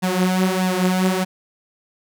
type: tone with flanger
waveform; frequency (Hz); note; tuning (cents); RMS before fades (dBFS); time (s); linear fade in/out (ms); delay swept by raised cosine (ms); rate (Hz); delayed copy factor
sawtooth; 185; F#3; 0; -19; 0.02-1.25; 20; 1.1 to 6.8; 1.6; +0.7
effects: none